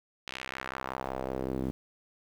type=tone with band-pass filter sweep; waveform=sawtooth; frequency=65.41 Hz; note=C2; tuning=in tune; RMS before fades=-36 dBFS; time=0.27-1.71 s; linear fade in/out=0 ms; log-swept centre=3100 to 260 Hz; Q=1.6; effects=9-bit